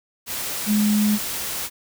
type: tone in noise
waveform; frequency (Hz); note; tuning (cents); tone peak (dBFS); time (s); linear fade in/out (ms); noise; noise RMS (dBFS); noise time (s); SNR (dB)
sine; 210; G#3; +19; -16; 0.66-1.19; 50; white; -28; 0.26-1.7; +9
effects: none